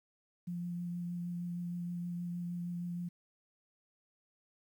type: tone with vibrato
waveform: sine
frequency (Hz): 174.61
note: F3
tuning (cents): 0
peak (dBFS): -36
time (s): 0.47-3.09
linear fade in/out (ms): 10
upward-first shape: triangle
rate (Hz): 6.4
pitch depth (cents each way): 15
effects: 11-bit